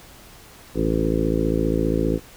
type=harmonic tone with a mistuned harmonic; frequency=55 Hz; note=A1; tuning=in tune; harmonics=1 / 2 / 3 / 4 / 5 / 6 / 7 / 8 / 9; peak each=-26 / -31 / -26 / -30 / -25 / -26 / -28 / -28 / -29 dBFS; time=0.74-2.2 s; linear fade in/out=50 ms; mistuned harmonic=9; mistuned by=+17 cents; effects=pink hiss -46 dBFS RMS until 2.36 s